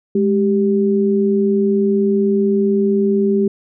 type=tone pair together; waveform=sine; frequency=207.7 / 392 Hz; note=G#3 / G4; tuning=0 / 0 cents; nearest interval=major seventh; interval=1100 cents; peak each=-15 dBFS; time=0.15-3.48 s; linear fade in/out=5 ms; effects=none